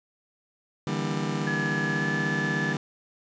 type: chord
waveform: 30% pulse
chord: E half-diminished seventh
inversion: third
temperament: just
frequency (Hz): 148.33 / 164.81 / 197.78 / 237.3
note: D3 / E3 / G3 / Bb3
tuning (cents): +18 / 0 / +16 / +31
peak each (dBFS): -28 / -31 / -29 / -32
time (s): 0.87-2.77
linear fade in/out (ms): 2
type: tone with pitch glide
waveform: sine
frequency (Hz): 1700 to 1725.7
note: G#6 to A6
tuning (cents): +40 to -34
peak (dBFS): -28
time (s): 1.47-2.73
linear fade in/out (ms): 2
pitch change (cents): +26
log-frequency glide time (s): 1.92-2.08
effects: resampled to 16000 Hz + 9-bit